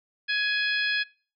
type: harmonic tone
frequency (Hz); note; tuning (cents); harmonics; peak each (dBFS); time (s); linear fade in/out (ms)
837; G#5; +13; 2 / 3 / 4 / 5 / 6; -26 / -30 / -32 / -34 / -36; 0.28-1.04; 20
effects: noise-tail reverb RT60 0.4 s tail -23 dB re dry